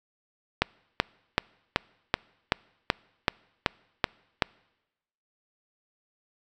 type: click train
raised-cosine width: 0.3 ms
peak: -4 dBFS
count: 11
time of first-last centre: 0.62-4.422 s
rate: 2.63 Hz
effects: noise-tail reverb RT60 1.0 s tail -26 dB re dry